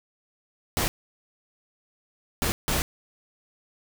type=noise bursts at uneven times; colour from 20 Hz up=pink; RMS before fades=-25 dBFS; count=3; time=0.77-0.88 / 2.42-2.52 / 2.68-2.82 s; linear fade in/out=0 ms; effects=none